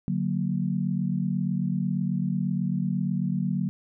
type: chord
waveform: sine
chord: D augmented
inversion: none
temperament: equal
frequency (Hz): 146.83 / 185 / 233.1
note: D3 / F#3 / A#3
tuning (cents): 0 / 0 / 0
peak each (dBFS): -29 / -26 / -31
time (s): 0.08-3.69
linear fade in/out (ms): 0
effects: none